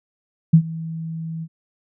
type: tone with ADSR envelope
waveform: sine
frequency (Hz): 162.5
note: E3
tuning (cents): -24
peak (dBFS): -5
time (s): 0.53-1.48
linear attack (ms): 10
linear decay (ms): 77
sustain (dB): -21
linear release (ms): 53
effects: none